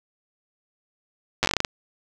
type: slowing click train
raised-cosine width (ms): 0.2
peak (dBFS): -3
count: 11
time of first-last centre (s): 1.43-1.648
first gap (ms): 8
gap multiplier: 1.21
effects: none